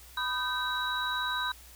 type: tone cluster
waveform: sine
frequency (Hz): 994 / 1235 / 1545 / 3888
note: B5 / D#6 / G6 / B7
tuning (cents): +11 / -13 / -26 / -28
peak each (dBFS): -34 / -38 / -33 / -34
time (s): 0.17-1.52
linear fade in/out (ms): 5
effects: added 60 Hz sine -53 dBFS peak until 1.75 s + white hiss -53 dBFS RMS until 1.75 s